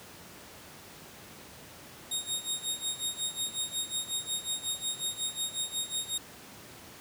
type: tone with tremolo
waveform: 20% pulse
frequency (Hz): 3729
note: A#7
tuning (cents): 0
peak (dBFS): -23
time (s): 2.11-6.18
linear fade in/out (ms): 5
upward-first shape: sine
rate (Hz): 5.5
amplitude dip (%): 85
effects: pink hiss -49 dBFS RMS until 7 s + high-pass 100 Hz 12 dB/octave